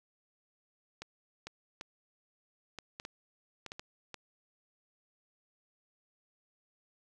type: clicks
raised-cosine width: 0.2 ms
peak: -25 dBFS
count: 10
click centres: 1.02 / 1.47 / 1.811 / 2.787 / 2.999 / 3.051 / 3.663 / 3.719 / 3.795 / 4.143 s
effects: none